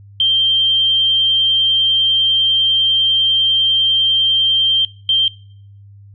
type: tone pair in turn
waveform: sine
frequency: 3155 / 3155 Hz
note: G7 / G7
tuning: +10 / +10 cents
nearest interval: unison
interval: 0 cents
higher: neither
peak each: -10 dBFS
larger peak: neither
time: 0.2-4.85 / 5.09-5.28 s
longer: first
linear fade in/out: 2 ms
effects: noise-tail reverb RT60 0.6 s tail -22 dB re dry + added 100 Hz sine -38 dBFS peak until 6.14 s